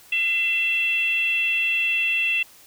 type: tone with frequency modulation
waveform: sine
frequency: 2689 Hz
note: E7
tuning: 34 cents sharp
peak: -19 dBFS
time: 0.12-2.43 s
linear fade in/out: 5 ms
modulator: 652 Hz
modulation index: 0.43
effects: white hiss -50 dBFS RMS until 2.66 s